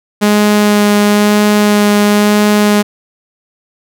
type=tone with vibrato; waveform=sawtooth; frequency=207.7 Hz; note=G#3; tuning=in tune; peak=-3 dBFS; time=0.21-2.83 s; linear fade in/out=20 ms; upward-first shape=sine; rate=1 Hz; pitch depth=10 cents each way; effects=none